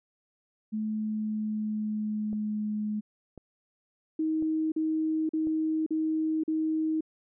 sine tone with pitch glide, 215.8 to 211.6 Hz, A3 to G#3, -33 to +33 cents, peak -28 dBFS, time 0.72-3.01 s, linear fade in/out 20 ms, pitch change -34 cents, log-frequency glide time 0.85-2.65 s
click train, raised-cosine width 2 ms, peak -31 dBFS, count 4, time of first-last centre 2.33-5.471 s, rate 0.955 Hz
sine tone bursts, 315.4 Hz, D#4, 24 cents sharp, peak -25 dBFS, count 5, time 4.19-7.008 s, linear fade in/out 5 ms, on 530 ms, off 42 ms
effects none

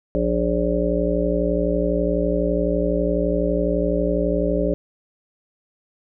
harmonic tone with a mistuned harmonic, 59.1 Hz, A#1, 24 cents sharp, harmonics 1 / 3 / 5 / 7 / 9 / 10, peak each -25 / -25 / -25 / -25 / -25 / -25 dBFS, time 0.15-4.74 s, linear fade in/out 0 ms, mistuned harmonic 10, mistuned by -21 cents, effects none

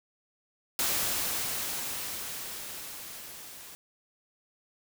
white noise with level ramp, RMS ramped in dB -28 to -47 dBFS, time 0.79-3.75 s, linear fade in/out 0 ms, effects none

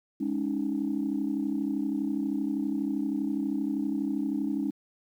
sine chord, Ab suspended fourth, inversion none, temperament equal with one note detuned, 207.7 / 278.6 / 311.1 Hz, Ab3 / Db4 / Eb4, 0 / +9 / 0 cents, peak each -32 / -29 / -31 dBFS, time 0.2-4.71 s, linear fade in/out 10 ms, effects tanh soft clip ceiling -19 dBFS + 10-bit

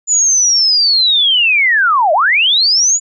sine linear two-way sweep, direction down then up, 7040 to 587.3 to 7040 Hz, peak -8 dBFS, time 0.07-3 s, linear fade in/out 50 ms, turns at 2.13 s, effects none

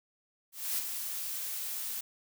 blue noise with ADSR envelope, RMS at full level -31 dBFS, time 0.52-2.01 s, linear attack 260 ms, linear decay 25 ms, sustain -6 dB, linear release 7 ms, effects none

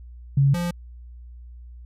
sine / square tone pair in turn, 138.59 / 174.01 Hz, C#3 / F3, 0 / -6 cents, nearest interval major third, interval 394 cents, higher second, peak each -14 / -24 dBFS, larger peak first, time 0.37-0.54 / 0.54-0.71 s, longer neither, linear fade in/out 5 ms, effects added 60 Hz sine -39 dBFS peak until 1.85 s + resampled to 32000 Hz

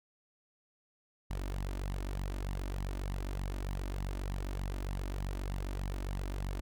sawtooth tone with flanger, 47.51 Hz, F#1, 47 cents sharp, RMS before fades -37 dBFS, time 1.3-6.61 s, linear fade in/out 10 ms, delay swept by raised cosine 0.98 to 3.38 ms, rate 3.3 Hz, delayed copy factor +0.6, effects none

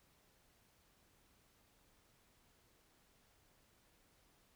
silence, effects pink hiss -72 dBFS RMS until 4.55 s

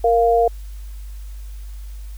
sine tone pair together, 465.2 / 697 Hz, A#4 / F5, -4 / -4 cents, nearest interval perfect fifth, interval 700 cents, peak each -15 dBFS, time 0.04-0.48 s, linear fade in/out 5 ms, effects added 50 Hz sine -30 dBFS peak until 2.17 s + white hiss -51 dBFS RMS until 2.17 s

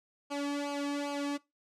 sawtooth tone with flanger, 286.1 Hz, D4, 45 cents flat, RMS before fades -34 dBFS, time 0.3-1.38 s, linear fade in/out 20 ms, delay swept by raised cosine 0.53 to 1.48 ms, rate 2.5 Hz, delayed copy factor -0.95, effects noise-tail reverb RT60 0.2 s tail -20 dB re dry + low-pass 8000 Hz 12 dB/octave

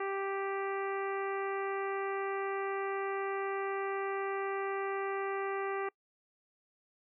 harmonic tone, 392 Hz, G4, in tune, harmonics 1 / 2 / 3 / 4 / 5 / 6 / 7, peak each -35 / -40 / -40 / -46 / -44 / -50 / -53 dBFS, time 0-5.89 s, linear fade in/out 5 ms, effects noise-tail reverb RT60 0.1 s tail -25 dB re dry

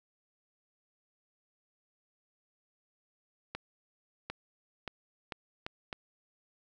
accelerating click train, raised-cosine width 0.3 ms, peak -21 dBFS, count 6, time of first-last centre 3.55-5.928 s, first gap 750 ms, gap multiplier 0.77, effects none

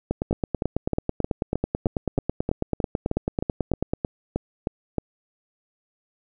two click trains, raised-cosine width 2 ms, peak -10 / -9 dBFS, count 16 / 36, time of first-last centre 0.31-4.983 / 0.11-3.935 s, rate 3.21 / 9.15 Hz, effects none

